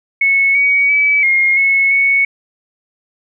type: tone with pitch steps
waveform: sine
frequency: 2201 / 2252 / 2292 / 2138 / 2192 / 2216 Hz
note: C#7 / C#7 / D7 / C7 / C#7 / C#7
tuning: -13 / +27 / -43 / +37 / -20 / -1 cents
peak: -9 dBFS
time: 0.21-2.25 s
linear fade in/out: 5 ms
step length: 340 ms
effects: none